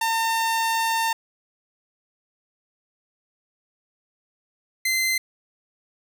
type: tone pair in turn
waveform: sawtooth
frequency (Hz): 906 / 2069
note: A#5 / C7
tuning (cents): -50 / -20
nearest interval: octave + major second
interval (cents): 1430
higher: second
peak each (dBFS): -17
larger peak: neither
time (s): 0.01-1.13 / 4.85-5.18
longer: first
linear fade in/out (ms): 5
effects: none